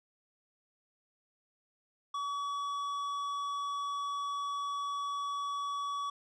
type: tone with tanh clipping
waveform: sine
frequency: 1136 Hz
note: C#6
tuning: 42 cents sharp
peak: -35 dBFS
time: 2.14-6.1 s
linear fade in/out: 5 ms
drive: 10 dB
effects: none